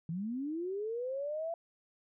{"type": "linear sweep", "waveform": "sine", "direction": "up", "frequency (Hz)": [155.8, 680], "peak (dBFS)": -34, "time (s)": [0.09, 1.54], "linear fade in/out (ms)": 2, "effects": []}